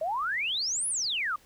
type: exponential two-way sweep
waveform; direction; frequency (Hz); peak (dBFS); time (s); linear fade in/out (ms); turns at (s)
sine; up then down; 601 to 10630 to 1148; -27; 0.01-1.36; 5; 0.88
effects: pink hiss -59 dBFS RMS until 1.45 s